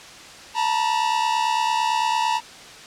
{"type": "tone pair together", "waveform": "45% pulse", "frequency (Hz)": [890.1, 959], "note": ["A5", "A#5"], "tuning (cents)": [20, 49], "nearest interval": "minor second", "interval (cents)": 129, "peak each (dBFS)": -22, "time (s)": [0.54, 2.41], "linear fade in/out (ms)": 50, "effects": ["white hiss -41 dBFS RMS until 2.86 s", "low-pass 6000 Hz 12 dB/octave"]}